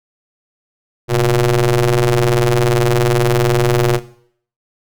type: ring-modulated tone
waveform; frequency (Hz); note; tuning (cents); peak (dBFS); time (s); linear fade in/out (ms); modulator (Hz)
sawtooth; 117.4; A#2; +13; -5; 1.08-4; 50; 245
effects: noise-tail reverb RT60 0.6 s tail -17 dB re dry